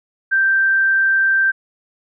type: tone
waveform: sine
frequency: 1568 Hz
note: G6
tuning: in tune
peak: -12 dBFS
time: 0.31-1.52 s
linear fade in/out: 20 ms
effects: none